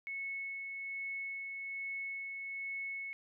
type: tone with tremolo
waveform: sine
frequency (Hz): 2200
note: C#7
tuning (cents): -14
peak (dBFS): -37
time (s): 0.07-3.13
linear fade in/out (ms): 0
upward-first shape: sine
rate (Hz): 1.2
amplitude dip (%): 30
effects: none